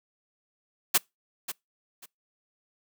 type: noise with echo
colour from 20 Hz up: white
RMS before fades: -20 dBFS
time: 0.94-0.98 s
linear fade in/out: 10 ms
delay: 540 ms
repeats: 2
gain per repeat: -13 dB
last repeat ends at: 2.06 s
effects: noise-tail reverb RT60 0.2 s tail -26 dB re dry + high-pass 200 Hz 12 dB/octave